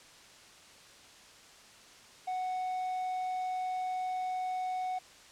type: tone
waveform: triangle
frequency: 740 Hz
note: F#5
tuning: in tune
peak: -30 dBFS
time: 2.27-4.99 s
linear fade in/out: 10 ms
effects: white hiss -55 dBFS RMS until 5.31 s + low-pass 7000 Hz 12 dB/octave